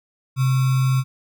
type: tone with sample-and-hold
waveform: sine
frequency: 130.81 Hz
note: C3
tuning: in tune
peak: -15 dBFS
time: 0.36-1.04 s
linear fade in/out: 50 ms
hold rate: 1225 Hz
effects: none